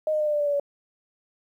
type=tone with pitch steps; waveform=sine; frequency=620 / 612.5 / 605.1 / 597.8 / 590.6 / 583.5 / 576.5 / 569.5 Hz; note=D#5 / D#5 / D#5 / D5 / D5 / D5 / D5 / C#5; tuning=-6 / -27 / -48 / +31 / +10 / -11 / -32 / +47 cents; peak=-21 dBFS; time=0.07-0.598 s; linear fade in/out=2 ms; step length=66 ms; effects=10-bit